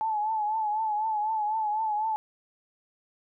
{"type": "tone with vibrato", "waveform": "sine", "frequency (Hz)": 861, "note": "A5", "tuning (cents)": -38, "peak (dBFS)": -25, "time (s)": [0.01, 2.16], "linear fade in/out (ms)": 0, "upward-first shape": "triangle", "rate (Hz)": 4, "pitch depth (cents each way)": 71, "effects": []}